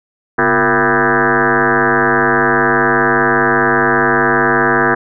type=tone with frequency modulation; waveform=sine; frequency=987.8 Hz; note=B5; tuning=in tune; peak=-9 dBFS; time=0.38-4.95 s; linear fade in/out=10 ms; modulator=105 Hz; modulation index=7.3; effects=none